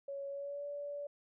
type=tone with pitch glide; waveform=sine; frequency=557 to 576 Hz; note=C#5 to D5; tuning=+8 to -34 cents; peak=-39 dBFS; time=0.08-1.07 s; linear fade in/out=5 ms; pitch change=+58 cents; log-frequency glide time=0.28-0.66 s; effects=none